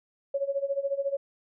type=tone with tremolo; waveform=sine; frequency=555 Hz; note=C#5; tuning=2 cents sharp; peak=-23 dBFS; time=0.34-1.17 s; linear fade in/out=5 ms; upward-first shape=sine; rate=14 Hz; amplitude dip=85%; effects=none